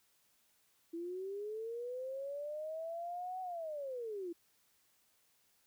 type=linear two-way sweep; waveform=sine; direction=up then down; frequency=329.6 to 751 to 329.6 Hz; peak=-39 dBFS; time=0.93-4.33 s; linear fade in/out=10 ms; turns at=3.41 s; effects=white hiss -73 dBFS RMS until 5.66 s